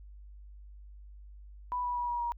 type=tone with pitch steps; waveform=sine; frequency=987.8 / 978.1 / 968.6 / 959.1 / 949.8 Hz; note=B5 / B5 / B5 / A#5 / A#5; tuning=0 / -17 / -34 / +49 / +32 cents; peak=-30 dBFS; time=1.72-2.32 s; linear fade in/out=0 ms; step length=120 ms; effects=added 50 Hz sine -47 dBFS peak until 2.37 s